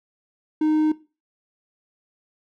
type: tone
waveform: triangle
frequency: 309 Hz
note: D#4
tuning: 12 cents flat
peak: -15 dBFS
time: 0.61-0.92 s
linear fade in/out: 5 ms
effects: noise-tail reverb RT60 0.3 s tail -18 dB re dry